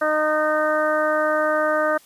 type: harmonic tone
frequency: 307.1 Hz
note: D#4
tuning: 23 cents flat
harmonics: 1 / 2 / 3 / 4 / 5 / 6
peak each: -29 / -20 / -31 / -24 / -25 / -32 dBFS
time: 0.01-1.98 s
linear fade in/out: 10 ms
effects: white hiss -52 dBFS RMS until 2.05 s + resampled to 32000 Hz